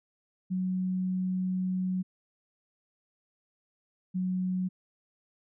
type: tone pair in turn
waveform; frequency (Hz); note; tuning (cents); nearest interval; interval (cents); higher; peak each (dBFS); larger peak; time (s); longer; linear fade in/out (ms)
sine; 185 / 184.21; F#3 / F#3; 0 / -7; unison; 7; first; -27; neither; 0.5-2.03 / 4.14-4.69; first; 20
effects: none